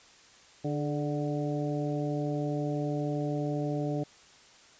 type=harmonic tone with a mistuned harmonic; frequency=147.6 Hz; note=D3; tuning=9 cents sharp; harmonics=1 / 2 / 3 / 4 / 5; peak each=-32 / -33 / -37 / -37 / -41 dBFS; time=0.64-4.04 s; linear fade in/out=10 ms; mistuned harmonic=3; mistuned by=-49 cents; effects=white hiss -56 dBFS RMS until 4.79 s + resampled to 16000 Hz